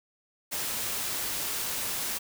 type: noise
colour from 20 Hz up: white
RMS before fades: -32 dBFS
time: 0.51-2.19 s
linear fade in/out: 20 ms
effects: none